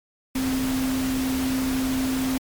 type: tone in noise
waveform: sine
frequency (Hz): 261.6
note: C4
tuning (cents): 0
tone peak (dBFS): -22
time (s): 0.35-2.38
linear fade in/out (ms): 5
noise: pink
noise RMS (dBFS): -31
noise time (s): 0.35-2.38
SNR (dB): +6
effects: MP3 96 kbps